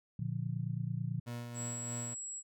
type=chord; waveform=sine; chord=Bb major; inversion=none; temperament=just; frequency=116.54 / 145.68 / 174.81 Hz; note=Bb2 / D3 / F3; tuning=0 / -14 / +2 cents; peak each=-37 / -38 / -40 dBFS; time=0.19-1.2 s; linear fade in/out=5 ms
type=tone with tremolo; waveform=30% pulse; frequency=119.5 Hz; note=A#2; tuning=43 cents sharp; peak=-36 dBFS; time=1.26-2.15 s; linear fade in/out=20 ms; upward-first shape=sine; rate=3.2 Hz; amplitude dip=40%
type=tone; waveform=sine; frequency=7730 Hz; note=B8; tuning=38 cents flat; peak=-40 dBFS; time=1.54-2.43 s; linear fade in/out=50 ms
effects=none